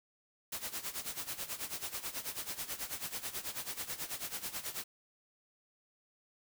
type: noise with tremolo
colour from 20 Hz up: white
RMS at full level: -38 dBFS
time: 0.52-4.84 s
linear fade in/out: 5 ms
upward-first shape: sine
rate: 9.2 Hz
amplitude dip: 80%
effects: none